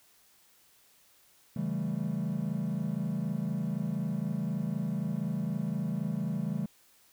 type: chord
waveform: triangle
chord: A dominant seventh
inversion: first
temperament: equal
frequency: 138.59 / 164.81 / 196 / 220 Hz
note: C#3 / E3 / G3 / A3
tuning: 0 / 0 / 0 / 0 cents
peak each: -35 / -32 / -32 / -34 dBFS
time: 1.56-6.66 s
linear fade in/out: 5 ms
effects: tanh soft clip ceiling -19 dBFS + white hiss -63 dBFS RMS until 7.12 s